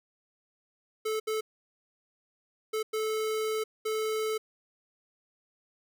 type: tone bursts at uneven times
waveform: square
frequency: 435.5 Hz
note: A4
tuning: 18 cents flat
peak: -29 dBFS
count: 5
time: 1.05-1.2 / 1.27-1.41 / 2.73-2.83 / 2.93-3.64 / 3.85-4.38 s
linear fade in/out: 10 ms
effects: none